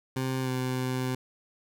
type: tone with pitch glide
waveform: 20% pulse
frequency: 130.81 to 128.27 Hz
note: C3 to C3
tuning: 0 to -34 cents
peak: -23 dBFS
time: 0.16-1.15 s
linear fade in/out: 5 ms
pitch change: -34 cents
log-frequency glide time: 0.42-0.49 s
effects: none